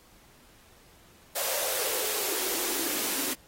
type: noise with high-pass filter sweep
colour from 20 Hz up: white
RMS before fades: -30 dBFS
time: 1.35-3.34 s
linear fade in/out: 10 ms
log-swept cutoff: 590 to 260 Hz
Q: 5.5
effects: pink hiss -58 dBFS RMS until 3.47 s + AAC 48 kbps